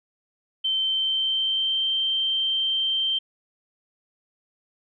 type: tone with pitch glide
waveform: sine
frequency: 3104 to 3135 Hz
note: G7 to G7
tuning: -18 to -1 cents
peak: -21 dBFS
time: 0.64-3.19 s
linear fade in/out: 10 ms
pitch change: +17 cents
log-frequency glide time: 0.8-1.87 s
effects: none